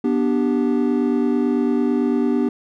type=chord; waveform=triangle; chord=G major; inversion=first; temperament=just; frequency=245 / 294 / 392 Hz; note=B3 / D4 / G4; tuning=-14 / +2 / 0 cents; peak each=-17 / -19 / -21 dBFS; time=0.04-2.49 s; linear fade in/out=5 ms; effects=none